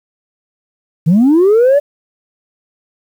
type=linear sweep; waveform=sine; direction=up; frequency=147.4 to 591 Hz; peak=-4 dBFS; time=1.06-1.8 s; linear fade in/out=20 ms; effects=tanh soft clip ceiling -4 dBFS + 7-bit